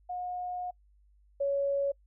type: tone pair in turn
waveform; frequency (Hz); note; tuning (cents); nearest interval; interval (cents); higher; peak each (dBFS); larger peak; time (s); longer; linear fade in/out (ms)
sine; 721 / 558.9; F#5 / C#5; -45 / +14; major third; 441; first; -33 / -26; second; 0.09-0.71 / 1.4-1.92; first; 10
effects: noise-tail reverb RT60 0.1 s tail -26 dB re dry + added 50 Hz sine -60 dBFS peak until 2.06 s